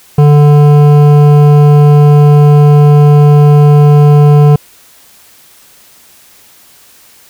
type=tone with hard clipping; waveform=triangle; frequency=146.83 Hz; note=D3; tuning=in tune; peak=-3 dBFS; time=0.18-4.56 s; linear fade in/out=5 ms; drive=16 dB; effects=white hiss -41 dBFS RMS until 7.29 s